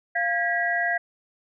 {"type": "tone cluster", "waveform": "sine", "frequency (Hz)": [695, 1634, 1937], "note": ["F5", "G#6", "B6"], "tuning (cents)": [-9, -29, -34], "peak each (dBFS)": -26, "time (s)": [0.15, 0.98], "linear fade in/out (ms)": 10, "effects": []}